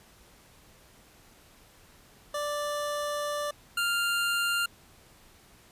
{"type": "tone pair in turn", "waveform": "25% pulse", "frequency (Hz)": [587.3, 1396.8], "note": ["D5", "F6"], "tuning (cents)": [0, 0], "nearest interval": "octave + minor third", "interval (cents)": 1500, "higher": "second", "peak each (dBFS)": [-26, -22], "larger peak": "second", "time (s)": [[2.34, 3.51], [3.77, 4.66]], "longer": "first", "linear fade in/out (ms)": 5, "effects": ["pink hiss -57 dBFS RMS until 5.71 s", "resampled to 32000 Hz"]}